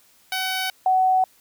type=tone pair in turn; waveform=10% pulse / sine; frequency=754 / 749.2 Hz; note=F#5 / F#5; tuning=+32 / +21 cents; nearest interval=unison; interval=11 cents; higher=first; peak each=-15 dBFS; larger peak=neither; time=0.32-0.7 / 0.86-1.24 s; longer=neither; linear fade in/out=2 ms; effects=white hiss -57 dBFS RMS until 1.4 s